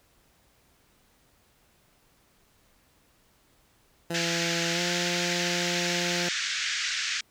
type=tone with pitch glide; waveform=15% pulse; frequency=169.1 to 174.76 Hz; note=E3 to F3; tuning=+44 to +1 cents; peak=-23 dBFS; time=4.1-6.29 s; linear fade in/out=5 ms; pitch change=+57 cents; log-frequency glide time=4.73-4.8 s
type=band-pass noise; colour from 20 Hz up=pink; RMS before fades=-30 dBFS; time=4.14-7.21 s; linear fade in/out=5 ms; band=1500 to 6900 Hz; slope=48 dB/octave
effects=pink hiss -64 dBFS RMS until 7.3 s